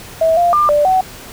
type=tone with pitch steps; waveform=sine; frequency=649 / 696 / 1197 / 589 / 751 Hz; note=E5 / F5 / D6 / D5 / F#5; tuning=-27 / -6 / +33 / +5 / +26 cents; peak=-9 dBFS; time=0.21-1.01 s; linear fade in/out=5 ms; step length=160 ms; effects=pink hiss -34 dBFS RMS until 1.32 s